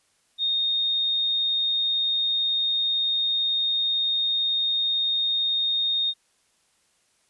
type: tone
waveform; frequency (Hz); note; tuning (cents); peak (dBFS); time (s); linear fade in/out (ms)
sine; 3691; A#7; -18; -21; 0.38-6.14; 50
effects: white hiss -66 dBFS RMS until 7.29 s + resampled to 24000 Hz